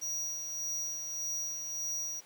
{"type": "tone with tremolo", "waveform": "square", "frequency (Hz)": 5770, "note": "F#8", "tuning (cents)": -44, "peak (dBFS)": -33, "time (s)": [0.01, 2.21], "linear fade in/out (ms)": 20, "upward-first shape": "sine", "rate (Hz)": 1.7, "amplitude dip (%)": 40, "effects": ["pink hiss -58 dBFS RMS until 2.25 s", "high-pass 300 Hz 12 dB/octave"]}